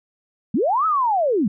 sine linear two-way sweep, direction up then down, 174.61 to 1318.5 to 174.61 Hz, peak -16 dBFS, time 0.54-1.48 s, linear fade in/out 5 ms, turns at 0.86 s, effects none

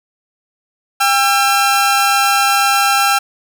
sawtooth tone pair together, 800.4 / 1348 Hz, G5 / E6, +36 / +38 cents, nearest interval major sixth, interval 902 cents, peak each -10 dBFS, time 1-3.19 s, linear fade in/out 10 ms, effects none

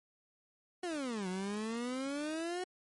30% pulse exponential two-way sweep, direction down then up, 370.5 to 180.9 to 370.5 Hz, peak -33 dBFS, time 0.83-2.64 s, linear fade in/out 5 ms, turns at 1.28 s, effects MP3 48 kbps

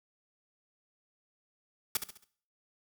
white noise with echo, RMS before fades -29 dBFS, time 1.95-1.97 s, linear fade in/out 2 ms, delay 68 ms, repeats 4, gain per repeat -8 dB, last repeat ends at 2.242 s, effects noise-tail reverb RT60 0.5 s tail -17 dB re dry

